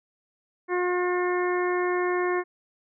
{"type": "harmonic tone", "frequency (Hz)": 358.5, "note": "F4", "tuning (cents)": 45, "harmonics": [1, 2, 3, 4, 5, 6], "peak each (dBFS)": [-24, -33, -31, -38, -33, -37], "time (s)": [0.68, 2.44], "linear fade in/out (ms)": 50, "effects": []}